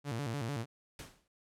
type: tone with vibrato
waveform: sawtooth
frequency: 128.1 Hz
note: C3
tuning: 36 cents flat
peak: -31 dBFS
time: 0.04-0.66 s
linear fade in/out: 50 ms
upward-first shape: square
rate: 6.7 Hz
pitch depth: 200 cents each way
type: noise with exponential decay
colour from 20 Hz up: pink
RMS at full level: -43 dBFS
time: 0.99-1.28 s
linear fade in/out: 2 ms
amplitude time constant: 63 ms
effects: low-pass 11000 Hz 12 dB/octave